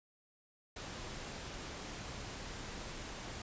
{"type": "noise", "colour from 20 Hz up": "pink", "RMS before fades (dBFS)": -45, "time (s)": [0.76, 3.42], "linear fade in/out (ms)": 5, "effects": ["resampled to 16000 Hz"]}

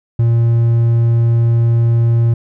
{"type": "tone", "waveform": "triangle", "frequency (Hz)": 116.54, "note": "A#2", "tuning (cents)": 0, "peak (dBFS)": -7, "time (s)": [0.19, 2.34], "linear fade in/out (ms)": 5, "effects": []}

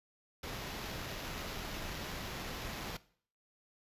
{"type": "noise with sample-and-hold", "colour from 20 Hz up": "pink", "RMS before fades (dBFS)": -42, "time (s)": [0.43, 2.97], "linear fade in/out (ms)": 5, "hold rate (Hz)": 8820, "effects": ["noise-tail reverb RT60 0.5 s tail -18 dB re dry", "resampled to 32000 Hz"]}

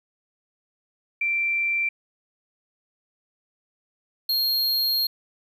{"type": "tone pair in turn", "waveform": ["sine", "square"], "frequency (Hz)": [2351, 4240], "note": ["D7", "C8"], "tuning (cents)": [1, 22], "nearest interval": "minor seventh", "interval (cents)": 1021, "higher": "second", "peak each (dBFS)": -21, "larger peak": "neither", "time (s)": [[1.21, 1.89], [4.29, 5.07]], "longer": "second", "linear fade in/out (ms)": 5, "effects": ["10-bit"]}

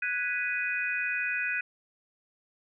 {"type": "chord", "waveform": "sine", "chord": "G# minor seventh", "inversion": "third", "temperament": "equal", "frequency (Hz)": [1480, 1661.2, 1975.5, 2489], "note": ["F#6", "G#6", "B6", "D#7"], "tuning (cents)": [0, 0, 0, 0], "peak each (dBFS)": [-32, -36, -37, -31], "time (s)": [0.02, 1.61], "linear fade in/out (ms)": 5, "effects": []}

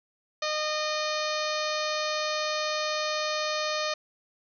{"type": "harmonic tone", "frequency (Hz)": 612, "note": "D#5", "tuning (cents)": -29, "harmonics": [1, 2, 3, 4, 5, 6, 7, 8, 9, 10], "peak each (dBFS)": [-31, -33, -37, -37, -41, -38, -36, -40, -44, -41], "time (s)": [0.42, 3.94], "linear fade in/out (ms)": 5, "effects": []}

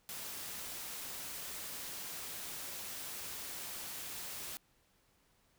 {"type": "noise", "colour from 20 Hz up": "white", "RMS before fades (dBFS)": -44, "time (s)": [0.09, 4.57], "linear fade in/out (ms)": 0, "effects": ["pink hiss -72 dBFS RMS until 5.58 s"]}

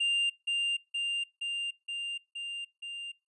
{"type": "tone with echo", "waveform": "triangle", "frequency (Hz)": 2794, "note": "F7", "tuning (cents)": 0, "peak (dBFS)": -24, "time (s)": [0, 0.3], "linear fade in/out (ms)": 10, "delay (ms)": 470, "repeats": 6, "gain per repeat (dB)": -2, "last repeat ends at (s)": 3.12, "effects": ["noise-tail reverb RT60 0.3 s tail -26 dB re dry", "resampled to 24000 Hz"]}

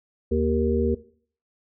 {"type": "harmonic tone", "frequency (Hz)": 77.78, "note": "D#2", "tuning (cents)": 0, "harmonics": [1, 3, 5, 6], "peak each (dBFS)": [-25, -25, -25, -25], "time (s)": [0.31, 0.95], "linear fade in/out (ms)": 10, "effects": ["noise-tail reverb RT60 0.5 s tail -18 dB re dry"]}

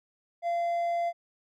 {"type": "tone with hard clipping", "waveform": "sine", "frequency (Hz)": 687, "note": "F5", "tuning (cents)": -29, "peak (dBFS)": -27, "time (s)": [0.42, 1.13], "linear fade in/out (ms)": 50, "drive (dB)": 3, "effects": []}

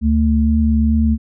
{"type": "tone pair together", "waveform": "sine", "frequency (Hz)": [73.42, 222.8], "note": ["D2", "A3"], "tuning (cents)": [0, 22], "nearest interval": "octave + perfect fifth", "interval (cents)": 1922, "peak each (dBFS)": -14, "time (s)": [0.01, 1.18], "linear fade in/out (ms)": 50, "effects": []}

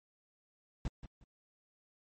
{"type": "noise with echo", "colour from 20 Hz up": "brown", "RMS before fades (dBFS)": -34, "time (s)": [0.85, 0.88], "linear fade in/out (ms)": 2, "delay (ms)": 180, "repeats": 2, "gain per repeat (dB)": -12, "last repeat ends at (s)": 1.24, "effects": ["MP3 32 kbps"]}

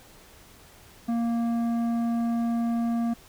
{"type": "tone with tanh clipping", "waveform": "triangle", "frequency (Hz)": 233.1, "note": "A#3", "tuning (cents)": 0, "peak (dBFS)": -25, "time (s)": [1.08, 3.14], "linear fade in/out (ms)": 10, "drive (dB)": 14, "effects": ["pink hiss -52 dBFS RMS until 3.28 s"]}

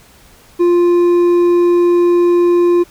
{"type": "tone with hard clipping", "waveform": "triangle", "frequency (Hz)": 349.2, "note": "F4", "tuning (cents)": 0, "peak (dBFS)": -9, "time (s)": [0.59, 2.84], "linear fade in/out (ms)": 20, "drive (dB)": 7, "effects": ["pink hiss -45 dBFS RMS until 2.9 s"]}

